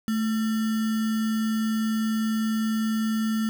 sine tone with sample-and-hold, 220 Hz, A3, in tune, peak -22 dBFS, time 0.08-3.49 s, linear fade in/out 0 ms, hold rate 1575 Hz, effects none

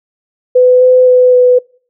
sine tone with pitch steps, 502 / 507 / 502 / 498 Hz, B4 / B4 / B4 / B4, +28 / +45 / +28 / +14 cents, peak -3 dBFS, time 0.55-1.59 s, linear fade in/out 10 ms, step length 260 ms, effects noise-tail reverb RT60 0.5 s tail -26 dB re dry

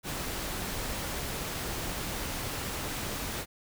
pink noise, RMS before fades -35 dBFS, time 0.03-3.46 s, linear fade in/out 50 ms, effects none

